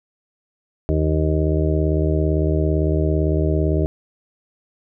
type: harmonic tone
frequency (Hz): 77.78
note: D#2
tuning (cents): 0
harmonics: 1 / 2 / 4 / 5 / 6 / 7 / 8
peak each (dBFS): -19 / -22 / -24 / -24 / -31 / -35 / -27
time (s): 0.89-3.86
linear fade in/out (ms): 0
effects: none